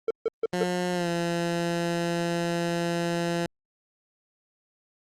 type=tone bursts; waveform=triangle; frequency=449.9 Hz; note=A4; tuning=39 cents sharp; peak=-19 dBFS; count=4; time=0.08-0.634 s; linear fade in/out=2 ms; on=26 ms; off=150 ms
type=tone with pitch glide; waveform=15% pulse; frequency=179.1 to 170.81 Hz; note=F3 to F3; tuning=+44 to -38 cents; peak=-19 dBFS; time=0.53-3.46 s; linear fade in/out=2 ms; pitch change=-82 cents; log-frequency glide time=0.94-1.08 s
effects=low-pass 9000 Hz 12 dB/octave + Opus 48 kbps